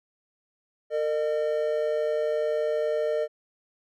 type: tone pair together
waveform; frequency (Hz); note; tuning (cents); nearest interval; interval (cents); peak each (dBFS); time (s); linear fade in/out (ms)
triangle; 455.5 / 607.4; A#4 / D#5; -40 / -42; perfect fourth; 498; -25 / -24; 0.9-3.28; 50
effects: none